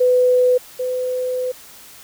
sine tone pair in turn, 500 / 505.2 Hz, B4 / B4, +21 / +39 cents, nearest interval unison, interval 18 cents, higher second, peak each -11 / -19 dBFS, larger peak first, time 0-0.58 / 0.79-1.52 s, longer second, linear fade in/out 10 ms, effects white hiss -42 dBFS RMS until 2.03 s

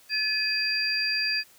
sine tone cluster, 1721 / 2514 / 4742 Hz, A6 / D#7 / D8, -39 / +17 / +16 cents, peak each -30 / -30 / -26 dBFS, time 0.09-1.44 s, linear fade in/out 50 ms, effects white hiss -56 dBFS RMS until 1.58 s

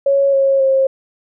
sine tone with pitch steps, 554 / 544.5 / 535.1 Hz, C#5 / C#5 / C5, -1 / -31 / +39 cents, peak -10 dBFS, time 0.06-0.87 s, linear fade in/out 5 ms, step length 270 ms, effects none

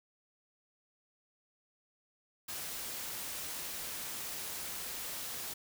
white noise, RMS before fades -41 dBFS, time 2.48-5.54 s, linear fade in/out 10 ms, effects none

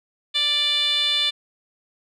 10% pulse tone with band-pass filter, 587.3 Hz, D5, in tune, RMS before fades -21 dBFS, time 0.34-1.31 s, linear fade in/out 20 ms, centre 3600 Hz, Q 5.9, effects none

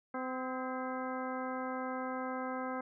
harmonic tone with a mistuned harmonic, 257.4 Hz, C4, 28 cents flat, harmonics 1 / 2 / 3 / 4 / 5 / 6 / 8, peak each -40 / -41 / -43 / -44 / -44 / -47 / -52 dBFS, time 0.14-2.81 s, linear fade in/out 5 ms, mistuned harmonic 6, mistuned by +52 cents, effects none

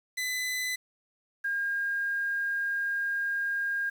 sawtooth / sine tone pair in turn, 2008 / 1615.3 Hz, B6 / G#6, +28 / -49 cents, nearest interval major third, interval 377 cents, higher first, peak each -26 / -27 dBFS, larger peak first, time 0.17-0.76 / 1.44-3.9 s, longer second, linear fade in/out 10 ms, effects 9-bit

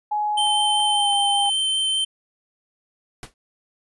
sine tone with pitch glide, 840 to 810.4 Hz, G#5 to G#5, +19 to -43 cents, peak -20 dBFS, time 0.11-1.5 s, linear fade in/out 10 ms, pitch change -62 cents, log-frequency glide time 0.89-1.13 s
square tone with vibrato, 3100 Hz, G7, 20 cents flat, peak -20 dBFS, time 0.37-2.05 s, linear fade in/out 10 ms, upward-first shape sine, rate 5.1 Hz, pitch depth 8 cents each way
click train, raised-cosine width 0.5 ms, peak -30 dBFS, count 4, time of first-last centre 0.47-1.46 s, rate 3.03 Hz
pink noise with exponential decay, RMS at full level -32 dBFS, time 3.23-3.34 s, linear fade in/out 1 ms, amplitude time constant 22 ms
effects resampled to 24000 Hz

